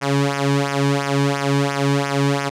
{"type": "tone with flanger", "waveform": "sawtooth", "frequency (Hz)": 140, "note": "C#3", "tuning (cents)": 18, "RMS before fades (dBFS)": -19, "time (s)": [0.01, 2.5], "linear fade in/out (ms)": 20, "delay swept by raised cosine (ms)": [0.24, 1.54], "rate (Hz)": 2.9, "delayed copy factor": -0.8, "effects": ["low-pass 8000 Hz 12 dB/octave"]}